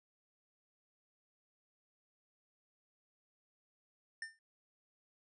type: tone with exponential decay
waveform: square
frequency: 1800 Hz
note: A6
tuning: 39 cents sharp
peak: -38 dBFS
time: 4.22-4.39 s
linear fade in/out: 2 ms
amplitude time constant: 35 ms
effects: resampled to 24000 Hz